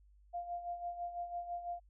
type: tone with tremolo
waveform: sine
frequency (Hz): 698.5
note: F5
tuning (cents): 0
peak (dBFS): -36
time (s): 0.33-1.8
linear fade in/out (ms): 20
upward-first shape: sine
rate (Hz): 6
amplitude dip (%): 65
effects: added 50 Hz sine -61 dBFS peak until 1.89 s